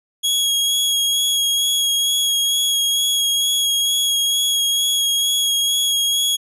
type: tone with vibrato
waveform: sawtooth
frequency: 3314 Hz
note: G#7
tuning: 4 cents flat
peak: -13 dBFS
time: 0.23-6.37 s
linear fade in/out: 20 ms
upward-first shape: sine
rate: 2.2 Hz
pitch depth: 16 cents each way
effects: resampled to 32000 Hz